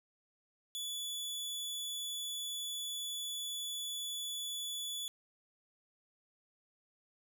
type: tone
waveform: sawtooth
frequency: 3438 Hz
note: A7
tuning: 41 cents flat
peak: -35 dBFS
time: 0.75-5.08 s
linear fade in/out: 0 ms
effects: none